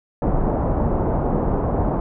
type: low-pass noise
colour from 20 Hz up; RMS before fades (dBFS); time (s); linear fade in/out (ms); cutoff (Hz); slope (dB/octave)
pink; -20; 0.22-2; 2; 920; 24
effects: none